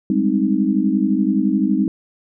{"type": "chord", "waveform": "sine", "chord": "Ab major seventh", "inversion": "third", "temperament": "equal", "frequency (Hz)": [196, 207.7, 261.6, 311.1], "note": ["G3", "Ab3", "C4", "Eb4"], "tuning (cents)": [0, 0, 0, 0], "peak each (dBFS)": -20, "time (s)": [0.1, 1.88], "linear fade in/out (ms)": 2, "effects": []}